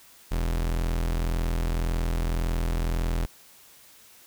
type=tone; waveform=40% pulse; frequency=41.84 Hz; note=E1; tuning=27 cents sharp; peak=-23 dBFS; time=0.31-3.26 s; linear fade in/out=10 ms; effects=white hiss -53 dBFS RMS until 4.26 s